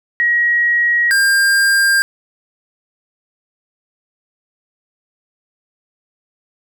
sine / square tone pair in turn, 1900 / 1599.9 Hz, A#6 / G6, +33 / +35 cents, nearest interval minor third, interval 298 cents, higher first, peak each -11 dBFS, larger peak neither, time 0.2-1.11 / 1.11-2.02 s, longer neither, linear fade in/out 0 ms, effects none

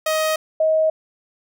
sawtooth / sine tone pair in turn, 628 / 632 Hz, D#5 / D#5, +16 / +27 cents, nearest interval unison, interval 11 cents, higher second, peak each -14 dBFS, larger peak neither, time 0.06-0.36 / 0.6-0.9 s, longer neither, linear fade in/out 5 ms, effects none

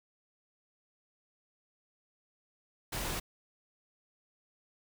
pink noise, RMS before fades -36 dBFS, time 2.92-3.2 s, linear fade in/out 10 ms, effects none

